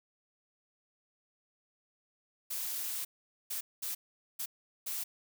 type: noise bursts at uneven times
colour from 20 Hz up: blue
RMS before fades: -37 dBFS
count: 5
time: 2.5-3.05 / 3.5-3.61 / 3.82-3.95 / 4.39-4.46 / 4.86-5.04 s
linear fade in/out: 10 ms
effects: none